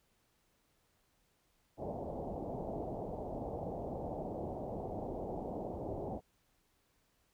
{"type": "low-pass noise", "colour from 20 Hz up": "white", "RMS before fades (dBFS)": -41, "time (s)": [1.77, 6.21], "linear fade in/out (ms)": 50, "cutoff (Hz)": 780, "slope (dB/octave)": 48, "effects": ["pink hiss -75 dBFS RMS until 7.33 s"]}